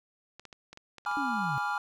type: clicks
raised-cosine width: 0.2 ms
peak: -29 dBFS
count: 8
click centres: 0.396 / 0.453 / 0.528 / 0.73 / 0.774 / 0.983 / 1.051 / 1.114 s
type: chord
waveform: triangle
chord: G# diminished seventh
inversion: none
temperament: equal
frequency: 830.6 / 987.8 / 1174.7 / 1396.9 Hz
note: G#5 / B5 / D6 / F6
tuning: 0 / 0 / 0 / 0 cents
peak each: -31 / -35 / -35 / -31 dBFS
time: 1.06-1.78 s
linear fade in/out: 2 ms
type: linear sweep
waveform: sine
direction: down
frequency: 296.6 to 126.4 Hz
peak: -33 dBFS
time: 1.17-1.58 s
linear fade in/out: 0 ms
effects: none